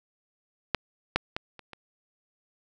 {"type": "clicks", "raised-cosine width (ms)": 0.3, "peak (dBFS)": [-7, -6, -14, -28, -26], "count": 5, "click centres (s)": [0.747, 1.16, 1.365, 1.593, 1.733], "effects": []}